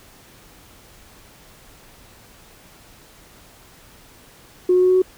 sine tone with pitch steps, 362.3 / 364.6 / 366.9 / 369.3 / 371.6 Hz, F#4 / F#4 / F#4 / F#4 / F#4, -36 / -25 / -15 / -3 / +7 cents, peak -11 dBFS, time 4.69-5.02 s, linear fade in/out 5 ms, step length 66 ms, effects tanh soft clip ceiling -7 dBFS + pink hiss -48 dBFS RMS until 5.17 s

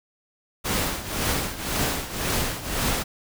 pink noise with tremolo, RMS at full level -23 dBFS, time 0.64-3.04 s, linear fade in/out 20 ms, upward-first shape triangle, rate 1.9 Hz, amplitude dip 80%, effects none

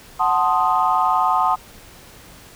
sine chord, F# diminished seventh, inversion none, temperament equal, 740 / 880 / 1046.5 / 1244.5 Hz, F#5 / A5 / C6 / Eb6, 0 / 0 / 0 / 0 cents, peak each -20 dBFS, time 0.19-1.56 s, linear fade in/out 20 ms, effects tanh soft clip ceiling -5 dBFS + pink hiss -44 dBFS RMS until 2.55 s

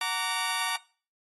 15% pulse chord, Gb augmented, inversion none, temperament just, 740 / 925 / 1156.2 Hz, Gb5 / Bb5 / D6, 0 / -14 / -27 cents, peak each -29 / -25 / -26 dBFS, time 0.01-0.76 s, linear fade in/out 2 ms, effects noise-tail reverb RT60 0.4 s tail -21 dB re dry + AAC 32 kbps

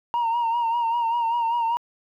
sine tone with vibrato, 932.3 Hz, A#5, in tune, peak -18 dBFS, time 0.14-1.77 s, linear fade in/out 0 ms, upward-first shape sine, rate 5.1 Hz, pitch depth 50 cents each way, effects tanh soft clip ceiling -19 dBFS + 10-bit

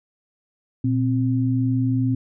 sine tone pair together, 119.18 / 261.6 Hz, A#2 / C4, +39 / 0 cents, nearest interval octave + major second, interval 1361 cents, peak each -20 / -21 dBFS, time 0.84-2.15 s, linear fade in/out 5 ms, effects none

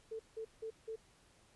sine tone bursts, 444.5 Hz, A4, 18 cents sharp, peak -40 dBFS, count 4, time 0.11-0.96 s, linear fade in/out 10 ms, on 85 ms, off 170 ms, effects pink hiss -67 dBFS RMS until 1.55 s + resampled to 24000 Hz

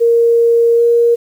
sine tone with pitch glide, 466.2 to 470.3 Hz, A#4 to A#4, 0 to +15 cents, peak -7 dBFS, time 0-1.16 s, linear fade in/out 20 ms, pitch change +15 cents, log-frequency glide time 0.76-0.82 s, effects 7-bit

